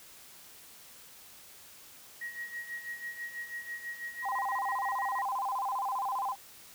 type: tone with tremolo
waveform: sine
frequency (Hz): 1896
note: A#6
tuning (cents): +29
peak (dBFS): -35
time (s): 2.21-5.22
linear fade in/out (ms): 5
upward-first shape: sine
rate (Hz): 6.1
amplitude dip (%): 70
type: tone with vibrato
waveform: sine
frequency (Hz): 900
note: A5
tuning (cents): +39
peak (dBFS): -30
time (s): 4.22-6.36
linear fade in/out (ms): 50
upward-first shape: square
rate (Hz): 15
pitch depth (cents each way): 220
effects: white hiss -53 dBFS RMS until 6.74 s